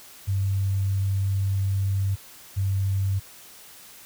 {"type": "tone pair in turn", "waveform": "sine", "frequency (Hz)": [97.6, 97.19], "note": ["G2", "G2"], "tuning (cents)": [-7, -14], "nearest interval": "unison", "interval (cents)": 7, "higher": "first", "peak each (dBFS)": -21, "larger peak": "neither", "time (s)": [[0.27, 2.16], [2.56, 3.2]], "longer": "first", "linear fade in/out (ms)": 20, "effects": ["white hiss -47 dBFS RMS until 4.05 s"]}